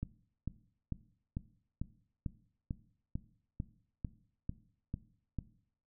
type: click train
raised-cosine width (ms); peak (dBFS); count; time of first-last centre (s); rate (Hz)
5; -24; 13; 0.03-5.387; 2.24
effects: noise-tail reverb RT60 0.6 s tail -17 dB re dry